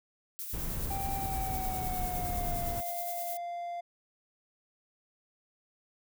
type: noise with tremolo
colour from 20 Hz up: violet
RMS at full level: -38 dBFS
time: 0.39-3.37 s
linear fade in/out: 0 ms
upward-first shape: sine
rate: 9.7 Hz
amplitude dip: 40%
type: noise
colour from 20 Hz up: brown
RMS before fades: -36 dBFS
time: 0.53-2.81 s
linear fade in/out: 10 ms
type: tone with pitch glide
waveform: triangle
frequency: 784 to 694.4 Hz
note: G5 to F5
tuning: 0 to -10 cents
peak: -33 dBFS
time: 0.9-3.81 s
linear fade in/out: 10 ms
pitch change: -210 cents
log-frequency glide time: 1.15-2.64 s
effects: none